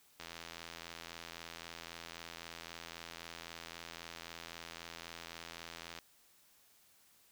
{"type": "click train", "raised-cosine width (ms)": 0.2, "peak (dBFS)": -28, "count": 486, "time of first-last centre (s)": [0.2, 5.988], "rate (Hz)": 83.8, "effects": ["white hiss -67 dBFS RMS until 7.31 s"]}